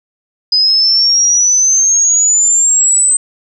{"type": "exponential sweep", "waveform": "sine", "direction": "up", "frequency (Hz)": [4978, 8170], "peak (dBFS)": -7, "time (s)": [0.52, 3.17], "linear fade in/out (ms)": 5, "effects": []}